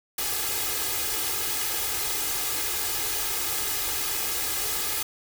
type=noise with comb filter; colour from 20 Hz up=white; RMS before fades=-28 dBFS; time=0.18-5.03 s; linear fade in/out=5 ms; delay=2.4 ms; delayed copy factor=+0.85; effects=none